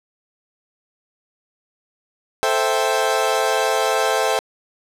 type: chord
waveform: 30% pulse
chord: A minor seventh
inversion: none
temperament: equal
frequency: 440 / 523.3 / 659.3 / 784 Hz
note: A4 / C5 / E5 / G5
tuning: 0 / 0 / 0 / 0 cents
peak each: -20 dBFS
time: 2.43-4.39 s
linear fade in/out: 0 ms
effects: low-pass 12000 Hz 12 dB/octave + 8-bit